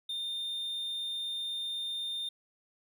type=tone; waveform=triangle; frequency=3624 Hz; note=A#7; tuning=50 cents flat; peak=-32 dBFS; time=0.09-2.29 s; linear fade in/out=5 ms; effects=none